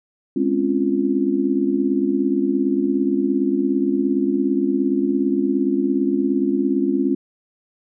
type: chord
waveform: sine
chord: Db major seventh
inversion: second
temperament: just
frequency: 207.9 / 259.9 / 277.2 / 346.5 Hz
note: Ab3 / C4 / Db4 / F4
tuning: +2 / -11 / 0 / -14 cents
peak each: -24 / -23 / -20 / -22 dBFS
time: 0.36-7.15 s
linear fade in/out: 5 ms
effects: none